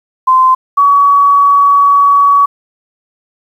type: tone pair in turn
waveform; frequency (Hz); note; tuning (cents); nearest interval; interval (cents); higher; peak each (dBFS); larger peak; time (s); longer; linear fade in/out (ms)
sine; 1036 / 1131.1; C6 / C#6; -17 / +35; major second; 152; second; -4; neither; 0.27-0.55 / 0.77-2.46; second; 10
effects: 7-bit